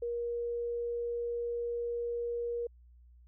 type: tone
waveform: sine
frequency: 474.1 Hz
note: A#4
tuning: 29 cents sharp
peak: -32 dBFS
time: 0.02-2.67 s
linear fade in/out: 5 ms
effects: added 60 Hz sine -55 dBFS peak until 3.27 s